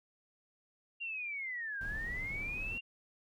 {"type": "linear two-way sweep", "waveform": "sine", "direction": "down then up", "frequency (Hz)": [2796, 1563, 2796], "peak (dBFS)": -37, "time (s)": [1, 2.81], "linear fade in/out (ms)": 20, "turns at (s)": 1.81}
{"type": "noise", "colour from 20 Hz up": "brown", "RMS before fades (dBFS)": -44, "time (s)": [1.81, 2.78], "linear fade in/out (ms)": 2}
{"effects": []}